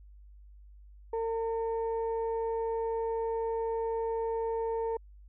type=tone pair together; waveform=sine; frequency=454 / 908 Hz; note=A#4 / A#5; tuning=-46 / -46 cents; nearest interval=octave; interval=1200 cents; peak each=-29 / -35 dBFS; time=1.13-4.97 s; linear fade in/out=5 ms; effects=tanh soft clip ceiling -24 dBFS + added 50 Hz sine -50 dBFS peak until 5.28 s